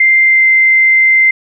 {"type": "tone with pitch glide", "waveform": "sine", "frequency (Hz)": [2093, 2081], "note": ["C7", "C7"], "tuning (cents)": [0, -10], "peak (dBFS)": -5, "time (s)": [0, 1.31], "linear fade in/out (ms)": 5, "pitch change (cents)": -10, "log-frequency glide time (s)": [0.22, 0.46], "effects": []}